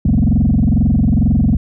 sine tone with frequency modulation, 148.8 Hz, D3, 23 cents sharp, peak -8 dBFS, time 0.05-1.57 s, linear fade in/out 5 ms, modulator 22.2 Hz, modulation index 4.5, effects tanh soft clip ceiling -6 dBFS

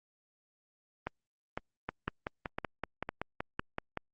two click trains, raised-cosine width 0.5 ms, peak -19 / -19 dBFS, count 12 / 6, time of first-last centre 1.89-3.973 / 1.07-3.595 s, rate 5.28 / 1.98 Hz, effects Opus 32 kbps

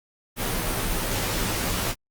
pink noise with comb filter, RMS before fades -26 dBFS, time 0.36-1.95 s, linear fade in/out 50 ms, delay 14 ms, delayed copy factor -0.9, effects Opus 32 kbps

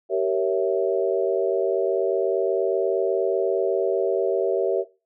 sine chord, G diminished seventh, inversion none, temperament equal with one note detuned, 385.9 / 466.2 / 554.4 / 659.3 Hz, G4 / Bb4 / Db5 / Fb5, -27 / 0 / 0 / 0 cents, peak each -23 / -25 / -26 / -25 dBFS, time 0.09-4.85 s, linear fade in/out 50 ms, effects noise-tail reverb RT60 0.3 s tail -19 dB re dry

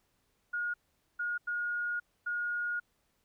sine tone bursts at uneven times, 1435 Hz, F6, 47 cents sharp, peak -31 dBFS, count 4, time 0.53-0.74 / 1.19-1.38 / 1.47-2 / 2.26-2.8 s, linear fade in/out 10 ms, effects pink hiss -75 dBFS RMS until 3.24 s

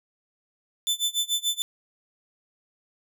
sawtooth tone with tremolo, 3520 Hz, A7, in tune, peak -18 dBFS, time 0.87-1.62 s, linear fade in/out 0 ms, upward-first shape sine, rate 6.9 Hz, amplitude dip 95%, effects none

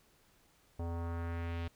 square tone with low-pass filter sweep, 84.5 Hz, E2, 43 cents sharp, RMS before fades -38 dBFS, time 0.79-1.68 s, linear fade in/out 5 ms, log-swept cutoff 740 to 3300 Hz, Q 1.6, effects pink hiss -68 dBFS RMS until 1.75 s

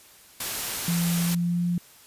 white noise, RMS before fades -30 dBFS, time 0.4-1.35 s, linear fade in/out 5 ms
sine tone with pitch glide, 171.2 to 174.8 Hz, F3 to F3, -34 to +2 cents, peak -22 dBFS, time 0.88-1.78 s, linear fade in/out 2 ms, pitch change +36 cents, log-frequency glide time 1.17-1.66 s
effects white hiss -52 dBFS RMS until 2.06 s + resampled to 32000 Hz

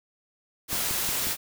white noise, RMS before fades -28 dBFS, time 0.68-1.37 s, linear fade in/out 50 ms
click train, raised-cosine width 3 ms, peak -23 dBFS, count 4, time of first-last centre 0.73-1.27 s, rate 5.56 Hz
effects none

